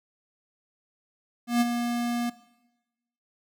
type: tone with ADSR envelope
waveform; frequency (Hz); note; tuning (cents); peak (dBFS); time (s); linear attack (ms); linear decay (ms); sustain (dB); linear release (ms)
square; 238.7; A#3; +41; -19; 1.47-2.3; 140; 28; -8; 9
effects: noise-tail reverb RT60 1.0 s tail -18 dB re dry